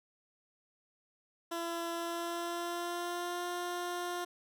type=tone with pitch glide; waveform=15% pulse; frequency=337.9 to 352.9 Hz; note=E4 to F4; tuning=+43 to +18 cents; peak=-29 dBFS; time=1.51-4.25 s; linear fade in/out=10 ms; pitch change=+75 cents; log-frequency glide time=1.95-3.45 s; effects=none